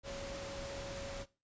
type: tone in noise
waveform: sine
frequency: 554.4 Hz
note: C#5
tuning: in tune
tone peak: -44 dBFS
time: 0.03-1.26 s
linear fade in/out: 50 ms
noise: pink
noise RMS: -45 dBFS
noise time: 0.03-1.26 s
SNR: -2 dB
effects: noise-tail reverb RT60 0.3 s tail -19 dB re dry + resampled to 16000 Hz